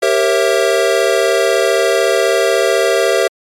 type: chord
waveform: square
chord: G diminished seventh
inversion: none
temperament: equal with one note detuned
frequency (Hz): 392 / 466.2 / 542.3 / 659.3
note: G4 / Bb4 / Db5 / Fb5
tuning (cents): 0 / 0 / -38 / 0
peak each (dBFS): -17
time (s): 0.02-3.28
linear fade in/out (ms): 10
effects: low-pass 11000 Hz 12 dB/octave + MP3 96 kbps